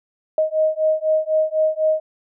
sine beating tone pair, 624 / 628 Hz, D#5 / D#5, +5 / +16 cents, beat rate 4 Hz, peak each -19 dBFS, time 0.38-2 s, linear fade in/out 2 ms, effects none

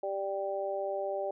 harmonic tone, 196 Hz, G3, in tune, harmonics 2 / 3 / 4, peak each -37 / -33 / -38 dBFS, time 0.03-1.31 s, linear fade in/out 5 ms, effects none

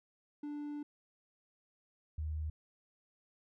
triangle / sine tone pair in turn, 293.7 / 77.3 Hz, D4 / D#2, 0 / -11 cents, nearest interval octave + major seventh, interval 2311 cents, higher first, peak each -37 / -35 dBFS, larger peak second, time 0.43-0.83 / 2.18-2.5 s, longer first, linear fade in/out 5 ms, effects none

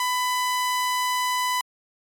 sawtooth tone, 999 Hz, B5, 20 cents sharp, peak -18 dBFS, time 0-1.61 s, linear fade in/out 2 ms, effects MP3 64 kbps

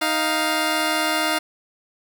10% pulse tone pair together, 312.2 / 699.8 Hz, D#4 / F5, +6 / +3 cents, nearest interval octave + major second, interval 1397 cents, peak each -14 dBFS, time 0.01-1.39 s, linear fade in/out 10 ms, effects none

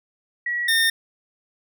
sine / 25% pulse tone pair in turn, 1924 / 1822.3 Hz, B6 / A#6, -46 / -40 cents, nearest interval minor second, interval 94 cents, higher first, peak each -22 / -13 dBFS, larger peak second, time 0.46-0.68 / 0.68-0.9 s, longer neither, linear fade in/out 5 ms, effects none

